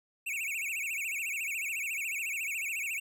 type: tone with vibrato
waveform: square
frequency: 2457 Hz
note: D#7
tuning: 22 cents flat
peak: -33 dBFS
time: 0.26-3 s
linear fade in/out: 10 ms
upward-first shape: sine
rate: 14 Hz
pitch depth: 200 cents each way
effects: none